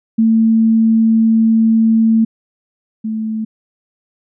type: tone pair in turn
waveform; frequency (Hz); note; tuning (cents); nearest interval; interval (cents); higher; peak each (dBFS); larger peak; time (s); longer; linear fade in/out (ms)
sine; 224 / 219.5; A3 / A3; +31 / -4; unison; 35; first; -8 / -17; first; 0.18-2.25 / 3.04-3.45; first; 10
effects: none